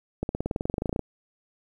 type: accelerating click train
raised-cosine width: 2 ms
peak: -14 dBFS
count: 18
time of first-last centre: 0.23-0.993 s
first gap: 61 ms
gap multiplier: 0.96
effects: 9-bit

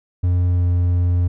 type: tone with pitch glide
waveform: triangle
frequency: 89 to 88.23 Hz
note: F2 to F2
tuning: +33 to +18 cents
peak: -12 dBFS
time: 0.23-1.28 s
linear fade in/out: 10 ms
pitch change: -15 cents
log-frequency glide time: 0.49-0.65 s
effects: none

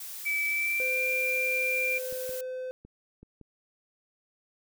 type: noise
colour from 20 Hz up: blue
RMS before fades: -40 dBFS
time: 0-2.41 s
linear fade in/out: 5 ms
type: tone with pitch glide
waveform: sine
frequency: 2304 to 2381 Hz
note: D7 to D7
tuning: -34 to +23 cents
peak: -26 dBFS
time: 0.25-1.99 s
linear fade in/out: 20 ms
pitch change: +57 cents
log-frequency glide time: 0.47-0.97 s
type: tone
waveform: triangle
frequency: 512 Hz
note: C5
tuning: 38 cents flat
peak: -31 dBFS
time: 0.8-2.71 s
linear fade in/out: 0 ms
type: clicks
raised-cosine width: 3 ms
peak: -36 dBFS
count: 5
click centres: 2.126 / 2.293 / 2.85 / 3.23 / 3.413 s
effects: none

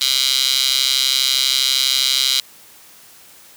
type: tone with high-pass filter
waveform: 15% pulse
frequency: 132.4 Hz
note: C3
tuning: 21 cents sharp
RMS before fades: -17 dBFS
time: 0.01-2.4 s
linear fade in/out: 2 ms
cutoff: 3800 Hz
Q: 3.6
effects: white hiss -45 dBFS RMS until 3.56 s + high-pass 80 Hz 12 dB/octave

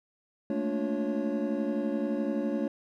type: tone cluster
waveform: triangle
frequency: 216.3 / 228 / 289.7 / 354.2 / 553 Hz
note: A3 / A#3 / D4 / F4 / C#5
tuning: -29 / -38 / -24 / +24 / -4 cents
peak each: -32 / -32 / -30 / -35 / -33 dBFS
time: 0.5-2.68 s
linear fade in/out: 2 ms
effects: none

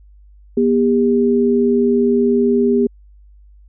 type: tone pair together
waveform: sine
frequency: 241.4 / 402 Hz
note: B3 / G4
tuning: -39 / +44 cents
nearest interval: major sixth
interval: 883 cents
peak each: -14 dBFS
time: 0.57-2.87 s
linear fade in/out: 5 ms
effects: added 50 Hz sine -42 dBFS peak until 3.68 s

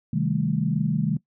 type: chord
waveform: sine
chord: A half-diminished seventh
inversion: first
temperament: just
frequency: 132 / 158.4 / 198 / 220 Hz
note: C3 / Eb3 / G3 / A3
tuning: +16 / +31 / +18 / 0 cents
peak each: -28 / -24 / -27 / -28 dBFS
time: 0.13-1.17 s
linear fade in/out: 5 ms
effects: noise-tail reverb RT60 0.1 s tail -20 dB re dry

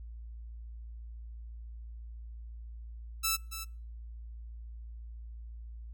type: tone with echo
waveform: 5% pulse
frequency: 1318.5 Hz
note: E6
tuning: in tune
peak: -16 dBFS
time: 3.23-3.37 s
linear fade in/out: 20 ms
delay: 280 ms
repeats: 1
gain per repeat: -11 dB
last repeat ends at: 3.65 s
effects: noise-tail reverb RT60 0.4 s tail -25 dB re dry + added 57 Hz sine -42 dBFS peak until 5.93 s

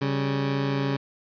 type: tone pair together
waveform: 20% pulse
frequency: 138.59 / 196 Hz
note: C#3 / G3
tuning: 0 / 0 cents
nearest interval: tritone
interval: 600 cents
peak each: -19 / -29 dBFS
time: 0.01-0.97 s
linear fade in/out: 10 ms
effects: resampled to 11025 Hz + 9-bit

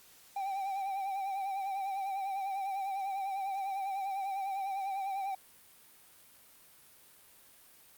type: tone with vibrato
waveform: triangle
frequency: 781 Hz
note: G5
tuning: 7 cents flat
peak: -31 dBFS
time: 0.36-5.35 s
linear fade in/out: 5 ms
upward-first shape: triangle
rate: 10 Hz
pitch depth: 60 cents each way
effects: white hiss -59 dBFS RMS until 7.97 s + Opus 48 kbps

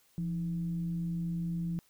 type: tone with frequency modulation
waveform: sine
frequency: 170 Hz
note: F3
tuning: 46 cents flat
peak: -31 dBFS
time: 0.18-1.79 s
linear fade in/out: 0 ms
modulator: 144 Hz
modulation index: 0.27
effects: white hiss -67 dBFS RMS until 1.89 s

